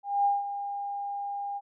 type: tone with ADSR envelope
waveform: sine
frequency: 806 Hz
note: G5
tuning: 48 cents sharp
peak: -20 dBFS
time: 0.03-1.61 s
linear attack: 220 ms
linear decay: 180 ms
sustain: -11 dB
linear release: 42 ms
effects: none